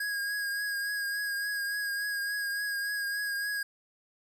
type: tone with vibrato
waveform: square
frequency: 1643 Hz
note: G#6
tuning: 19 cents flat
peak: -31 dBFS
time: 0-3.63 s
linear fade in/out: 5 ms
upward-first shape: triangle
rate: 3.5 Hz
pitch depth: 31 cents each way
effects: none